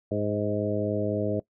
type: harmonic tone with a mistuned harmonic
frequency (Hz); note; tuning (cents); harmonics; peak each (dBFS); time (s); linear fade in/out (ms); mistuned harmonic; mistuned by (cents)
103.83; G#2; 0; 1 / 2 / 3 / 4 / 5 / 6; -32 / -32 / -32 / -32 / -32 / -32; 0.11-1.4; 5; 6; +17
effects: noise-tail reverb RT60 0.1 s tail -20 dB re dry